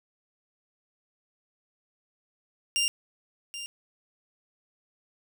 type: tone with echo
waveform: 20% pulse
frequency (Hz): 2794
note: F7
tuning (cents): 0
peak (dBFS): -19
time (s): 2.76-2.88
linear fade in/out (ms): 0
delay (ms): 780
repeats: 1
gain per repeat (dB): -12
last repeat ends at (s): 3.66
effects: 10-bit